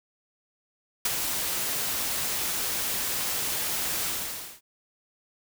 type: noise with ADSR envelope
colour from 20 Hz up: white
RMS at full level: -23 dBFS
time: 1.05-4.61 s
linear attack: 5 ms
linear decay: 26 ms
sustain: -6 dB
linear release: 560 ms
effects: none